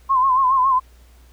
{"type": "tone with vibrato", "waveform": "sine", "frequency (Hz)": 1046.5, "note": "C6", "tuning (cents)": 0, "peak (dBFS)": -13, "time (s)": [0.09, 0.8], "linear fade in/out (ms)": 20, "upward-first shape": "sine", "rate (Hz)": 7.2, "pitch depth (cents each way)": 75, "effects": ["added 60 Hz sine -46 dBFS peak until 1.32 s", "pink hiss -56 dBFS RMS until 1.32 s"]}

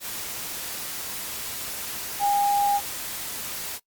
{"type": "tone in noise", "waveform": "sine", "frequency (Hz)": 810, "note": "G#5", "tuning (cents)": -43, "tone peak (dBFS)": -19, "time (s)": [2.19, 2.81], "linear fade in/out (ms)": 50, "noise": "white", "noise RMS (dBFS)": -33, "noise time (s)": [0, 3.8], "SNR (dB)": 11, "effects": ["noise-tail reverb RT60 0.1 s tail -20 dB re dry", "Opus 48 kbps"]}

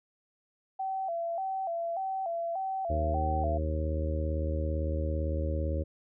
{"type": "tone with vibrato", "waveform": "sine", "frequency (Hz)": 720, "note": "F#5", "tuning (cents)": -47, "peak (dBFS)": -30, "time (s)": [0.79, 3.58], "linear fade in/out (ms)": 10, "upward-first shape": "square", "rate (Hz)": 1.7, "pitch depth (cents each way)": 110}
{"type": "harmonic tone", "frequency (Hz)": 77.78, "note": "D#2", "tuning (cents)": 0, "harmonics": [1, 2, 3, 4, 5, 6, 7], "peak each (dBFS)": [-29, -41, -43, -39, -43, -44, -37], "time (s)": [2.89, 5.84], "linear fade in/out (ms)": 20}
{"effects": []}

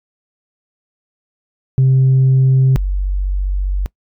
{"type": "tone pair in turn", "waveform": "sine", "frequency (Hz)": [131.9, 47.5], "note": ["C3", "F#1"], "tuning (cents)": [14, 46], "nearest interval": "octave + tritone", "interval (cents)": 1768, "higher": "first", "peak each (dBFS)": [-6, -14], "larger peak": "first", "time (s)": [[1.78, 2.76], [2.76, 3.86]], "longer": "second", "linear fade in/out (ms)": 0, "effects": ["noise-tail reverb RT60 0.1 s tail -23 dB re dry", "tanh soft clip ceiling -6 dBFS"]}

